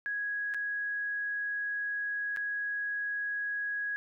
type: tone with dropouts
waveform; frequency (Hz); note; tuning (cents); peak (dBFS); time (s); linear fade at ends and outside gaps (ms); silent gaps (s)
sine; 1661.2; G#6; 0; -31; 0.06-3.96; 0; 0.539-0.545 / 2.363-2.371
effects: none